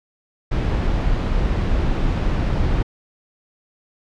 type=noise; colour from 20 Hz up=brown; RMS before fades=-19 dBFS; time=0.51-2.83 s; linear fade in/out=10 ms; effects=low-pass 4000 Hz 12 dB/octave